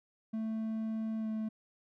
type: tone with pitch glide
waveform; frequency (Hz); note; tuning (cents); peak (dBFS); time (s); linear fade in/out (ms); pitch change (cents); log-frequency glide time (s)
triangle; 221 to 218.5; A3 to A3; +8 to -12; -31; 0.33-1.49; 10; -20; 1.19-1.28
effects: none